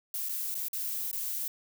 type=noise with dropouts; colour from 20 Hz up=violet; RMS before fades=-34 dBFS; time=0.14-1.48 s; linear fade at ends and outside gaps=2 ms; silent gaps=0.288-0.292 / 0.544-0.551 / 0.684-0.731 / 1.114-1.129 s; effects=none